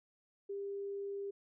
sine tone, 399 Hz, G4, 31 cents sharp, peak -38 dBFS, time 0.49-1.31 s, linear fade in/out 10 ms, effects none

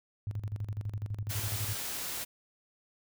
sine tone with tremolo, 103.83 Hz, G#2, in tune, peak -31 dBFS, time 0.27-1.75 s, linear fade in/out 0 ms, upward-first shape square, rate 12 Hz, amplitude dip 75%
white noise, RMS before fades -37 dBFS, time 1.29-2.25 s, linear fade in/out 20 ms
effects none

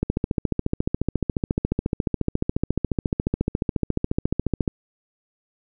click train, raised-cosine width 3 ms, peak -8 dBFS, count 67, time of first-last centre 0.03-4.678 s, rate 14.2 Hz, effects none

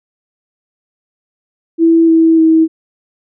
sine tone with pitch steps, 329.9 / 325.7 / 321.6 Hz, E4 / E4 / E4, +1 / -21 / -43 cents, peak -5 dBFS, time 1.78-2.68 s, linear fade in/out 50 ms, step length 300 ms, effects none

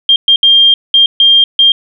sine tone bursts at uneven times, 3200 Hz, G7, 35 cents sharp, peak -3 dBFS, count 6, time 0.09-0.16 / 0.28-0.36 / 0.43-0.74 / 0.94-1.06 / 1.2-1.44 / 1.59-1.72 s, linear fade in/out 2 ms, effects none

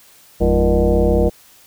sine tone with frequency modulation, 213.7 Hz, G#3, 50 cents sharp, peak -11 dBFS, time 0.4-1.3 s, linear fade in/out 20 ms, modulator 131 Hz, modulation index 3, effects white hiss -48 dBFS RMS until 1.66 s

